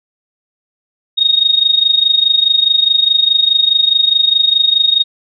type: tone with amplitude modulation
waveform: sine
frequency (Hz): 3729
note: A#7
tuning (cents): 0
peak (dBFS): -5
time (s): 1.17-5.04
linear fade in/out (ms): 20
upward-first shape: sine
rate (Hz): 24.8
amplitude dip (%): 80
effects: none